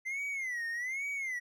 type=tone with vibrato; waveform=triangle; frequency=2043 Hz; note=C7; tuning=42 cents flat; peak=-32 dBFS; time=0.05-1.4 s; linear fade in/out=20 ms; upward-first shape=sine; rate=1.2 Hz; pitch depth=180 cents each way; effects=none